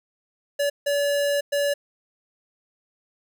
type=tone bursts at uneven times; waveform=square; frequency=572 Hz; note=D5; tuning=46 cents flat; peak=-21 dBFS; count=3; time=0.59-0.7 / 0.86-1.41 / 1.52-1.74 s; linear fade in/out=10 ms; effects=none